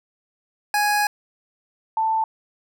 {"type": "tone pair in turn", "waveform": ["25% pulse", "sine"], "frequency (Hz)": [830.6, 885.6], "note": ["G#5", "A5"], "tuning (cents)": [0, 11], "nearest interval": "minor second", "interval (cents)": 111, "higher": "second", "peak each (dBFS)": [-14, -18], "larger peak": "first", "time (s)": [[0.74, 1.07], [1.97, 2.24]], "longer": "first", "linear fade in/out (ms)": 2, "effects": []}